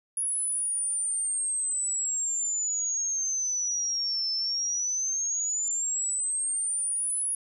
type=exponential two-way sweep; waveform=sine; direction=down then up; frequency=10460 to 5274 to 10460 Hz; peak=-26 dBFS; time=0.17-7.35 s; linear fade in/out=2 ms; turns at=4.32 s; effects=none